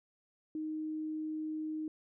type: tone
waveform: sine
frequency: 311.1 Hz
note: D#4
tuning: in tune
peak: -35 dBFS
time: 0.55-1.88 s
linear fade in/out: 2 ms
effects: none